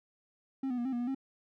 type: tone with pitch steps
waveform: triangle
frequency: 267.7 / 247.9 / 239.1 / 264.9 / 239.9 / 242.5 / 268.1 Hz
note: C4 / B3 / A#3 / C4 / A#3 / B3 / C4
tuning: +40 / +7 / +44 / +22 / +50 / -31 / +42 cents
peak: -29 dBFS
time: 0.63-1.148 s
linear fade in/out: 5 ms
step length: 74 ms
effects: none